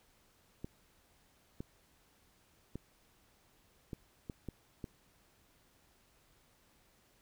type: clicks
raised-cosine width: 3 ms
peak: -28 dBFS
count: 7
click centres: 0.645 / 1.605 / 2.756 / 3.932 / 4.298 / 4.487 / 4.842 s
effects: pink hiss -69 dBFS RMS until 7.21 s